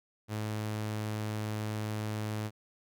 sawtooth tone, 107.2 Hz, A2, 45 cents flat, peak -29 dBFS, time 0.28-2.51 s, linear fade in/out 50 ms, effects none

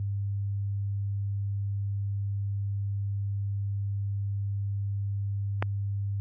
click, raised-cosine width 0.5 ms, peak -12 dBFS, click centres 5.625 s, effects added 100 Hz sine -27 dBFS peak until 6.2 s + high-pass 60 Hz 12 dB/octave

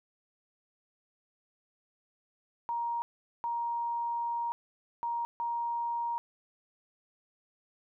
sine tone bursts at uneven times, 940 Hz, A#5, 14 cents sharp, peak -30 dBFS, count 4, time 2.69-3.02 / 3.44-4.52 / 5.03-5.25 / 5.4-6.18 s, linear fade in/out 0 ms, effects none

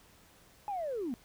sine linear sweep, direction down, 848 to 220 Hz, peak -32 dBFS, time 0.68-1.14 s, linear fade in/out 0 ms, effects tanh soft clip ceiling -29 dBFS + pink hiss -61 dBFS RMS until 1.24 s

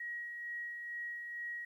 sine tone with tremolo, 1900 Hz, A#6, 33 cents sharp, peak -38 dBFS, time 0-1.65 s, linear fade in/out 5 ms, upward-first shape sine, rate 2.2 Hz, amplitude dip 35%, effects 12-bit

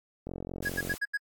click train, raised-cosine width 2 ms, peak -24 dBFS, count 31, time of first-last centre 0.27-0.94 s, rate 44.8 Hz
white high-pass noise, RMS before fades -43 dBFS, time 0.62-0.98 s, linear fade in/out 10 ms, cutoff 640 Hz, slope 96 dB/octave
triangle tone bursts, 1661.2 Hz, G#6, in tune, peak -25 dBFS, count 5, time 0.65-1.175 s, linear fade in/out 10 ms, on 41 ms, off 80 ms
effects AAC 64 kbps

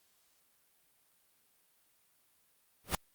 pink noise with exponential growth, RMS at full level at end -26 dBFS, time 2.84-2.95 s, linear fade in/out 2 ms, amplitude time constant 22 ms, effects white hiss -71 dBFS RMS until 3.14 s + Opus 48 kbps

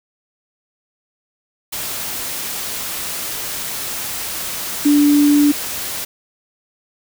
sine tone in noise, 291.2 Hz, D4, 15 cents flat, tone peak -9 dBFS, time 4.85-5.52 s, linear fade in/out 10 ms, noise white, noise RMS -25 dBFS, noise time 1.72-6.05 s, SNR +13 dB, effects none

